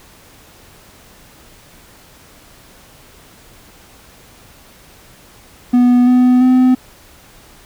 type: tone with pitch steps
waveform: triangle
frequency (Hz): 245.8 / 250.2 / 254.8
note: B3 / B3 / C4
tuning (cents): -8 / +23 / -46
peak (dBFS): -5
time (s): 5.73-6.75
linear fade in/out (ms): 10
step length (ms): 340
effects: pink hiss -44 dBFS RMS until 7.65 s